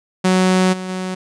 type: tone with level steps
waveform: sawtooth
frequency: 185.5 Hz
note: F#3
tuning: 5 cents sharp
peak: -8 / -21 / -18 dBFS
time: 0.24-1.15 s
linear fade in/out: 10 ms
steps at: 0.72 / 0.88 s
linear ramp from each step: 20 ms
effects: resampled to 22050 Hz